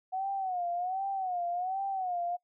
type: tone with vibrato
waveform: sine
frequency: 739 Hz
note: F#5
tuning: 2 cents flat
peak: -30 dBFS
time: 0.12-2.37 s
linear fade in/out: 20 ms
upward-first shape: sine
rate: 1.3 Hz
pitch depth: 110 cents each way
effects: noise-tail reverb RT60 0.1 s tail -22 dB re dry